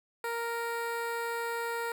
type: tone with notch filter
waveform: 15% pulse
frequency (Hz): 466.2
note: A#4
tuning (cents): 0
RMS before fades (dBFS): -34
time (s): 0.24-1.92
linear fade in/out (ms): 2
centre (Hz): 5800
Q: 0.99
effects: none